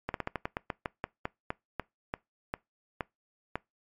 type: slowing click train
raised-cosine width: 0.5 ms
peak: -16 dBFS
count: 17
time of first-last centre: 0.09-3.556 s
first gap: 52 ms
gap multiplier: 1.17
effects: noise-tail reverb RT60 0.2 s tail -23 dB re dry + MP3 64 kbps